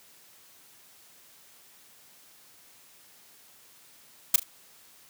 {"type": "noise with echo", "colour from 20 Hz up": "blue", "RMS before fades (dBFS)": -17, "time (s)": [4.34, 4.36], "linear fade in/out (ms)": 5, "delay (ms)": 37, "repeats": 2, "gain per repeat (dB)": -12, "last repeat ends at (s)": 4.434, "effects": ["white hiss -56 dBFS RMS until 5.09 s", "high-pass 80 Hz 12 dB/octave"]}